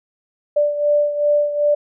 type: beating tone pair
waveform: sine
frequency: 587.3 / 589.9 Hz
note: D5 / D5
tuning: 0 / +8 cents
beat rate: 2.6 Hz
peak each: -15 / -21 dBFS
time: 0.56-1.75 s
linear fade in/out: 10 ms
effects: none